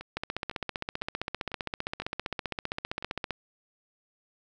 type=two click trains; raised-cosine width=0.3 ms; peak=-24 / -15 dBFS; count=7 / 49; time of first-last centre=0.01-3.025 / 0.17-3.307 s; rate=1.99 / 15.3 Hz; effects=none